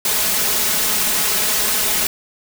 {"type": "noise with comb filter", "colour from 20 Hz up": "white", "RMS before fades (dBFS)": -18, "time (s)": [0.05, 2.07], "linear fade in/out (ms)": 2, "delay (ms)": 4.7, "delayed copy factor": 0.7, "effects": []}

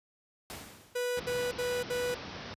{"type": "noise with exponential decay", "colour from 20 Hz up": "pink", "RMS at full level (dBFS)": -40, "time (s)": [0.5, 1.33], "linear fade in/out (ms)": 0, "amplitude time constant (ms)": 180}
{"type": "tone bursts", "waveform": "45% pulse", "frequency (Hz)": 491.6, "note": "B4", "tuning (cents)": -8, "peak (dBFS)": -30, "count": 4, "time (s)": [0.95, 2.148], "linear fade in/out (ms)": 10, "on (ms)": 250, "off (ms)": 66}
{"type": "low-pass noise", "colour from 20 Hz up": "pink", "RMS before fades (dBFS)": -42, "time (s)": [1.17, 2.54], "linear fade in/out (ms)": 0, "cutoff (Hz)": 5700, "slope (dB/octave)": 96}
{"effects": ["high-pass 80 Hz 12 dB/octave", "resampled to 32000 Hz"]}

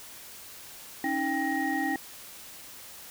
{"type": "tone cluster", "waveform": "sine", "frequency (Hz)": [276, 315.1, 789, 1882], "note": ["C#4", "D#4", "G5", "A#6"], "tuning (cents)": [-7, 22, 11, 16], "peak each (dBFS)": -31, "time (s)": [1.04, 1.96], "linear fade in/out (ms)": 2, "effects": ["tanh soft clip ceiling -18 dBFS", "white hiss -46 dBFS RMS until 3.1 s"]}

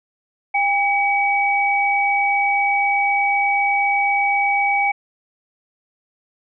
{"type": "tone pair together", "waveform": "sine", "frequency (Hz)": [803.3, 2272], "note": ["G5", "C#7"], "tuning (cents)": [42, 42], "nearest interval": "octave + tritone", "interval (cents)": 1800, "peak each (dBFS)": -18, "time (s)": [0.54, 4.92], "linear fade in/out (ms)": 10, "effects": []}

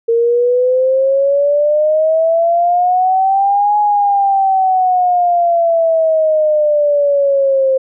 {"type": "exponential two-way sweep", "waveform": "sine", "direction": "up then down", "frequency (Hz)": [458.6, 837, 526], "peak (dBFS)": -9, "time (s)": [0.08, 7.78], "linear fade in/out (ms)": 10, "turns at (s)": 3.78, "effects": []}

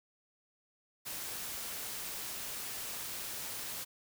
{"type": "noise", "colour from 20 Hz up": "white", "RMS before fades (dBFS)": -41, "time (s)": [1.05, 3.85], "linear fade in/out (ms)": 20, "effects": []}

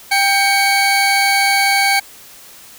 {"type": "tone pair together", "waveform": "30% pulse", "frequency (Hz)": [791, 2242], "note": ["G5", "C#7"], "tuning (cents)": [15, 19], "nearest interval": "octave + tritone", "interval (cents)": 1804, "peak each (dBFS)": -12, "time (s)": [0.11, 2], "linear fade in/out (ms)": 10, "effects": ["white hiss -40 dBFS RMS until 2.78 s"]}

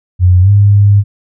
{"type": "tone with pitch glide", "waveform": "sine", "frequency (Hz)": [90.5, 101.58], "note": ["F#2", "G#2"], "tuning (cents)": [-38, -38], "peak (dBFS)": -3, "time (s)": [0.19, 1.04], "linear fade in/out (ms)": 50, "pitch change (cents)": 200, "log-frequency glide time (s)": [0.41, 0.5], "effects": []}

